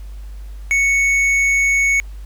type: tone with hard clipping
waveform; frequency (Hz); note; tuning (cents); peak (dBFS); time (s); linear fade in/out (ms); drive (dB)
sine; 2217; C#7; 0; -14; 0.71-2; 0; 6
effects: added 50 Hz sine -29 dBFS peak until 2.25 s + pink hiss -51 dBFS RMS until 2.25 s